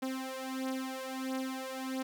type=beating tone pair; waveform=sawtooth; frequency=261.6 / 263.1 Hz; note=C4 / C4; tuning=0 / +10 cents; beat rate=1.5 Hz; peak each=-34 / -35 dBFS; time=0.02-2.03 s; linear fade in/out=10 ms; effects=11-bit